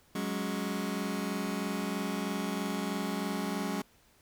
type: chord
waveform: sawtooth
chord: F# suspended second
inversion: none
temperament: just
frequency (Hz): 185 / 208.1 / 277.5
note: F#3 / G#3 / C#4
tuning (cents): 0 / +4 / +2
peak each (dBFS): -32 / -31 / -33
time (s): 0.15-3.82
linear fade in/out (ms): 5
effects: pink hiss -64 dBFS RMS until 4.21 s